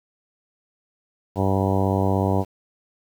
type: harmonic tone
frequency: 96.6 Hz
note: G2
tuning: 25 cents flat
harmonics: 1 / 2 / 3 / 4 / 5 / 6 / 7 / 8 / 9 / 10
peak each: -22 / -25 / -27 / -28 / -29 / -30 / -30 / -31 / -32 / -32 dBFS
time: 1.35-2.45 s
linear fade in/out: 50 ms
effects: 8-bit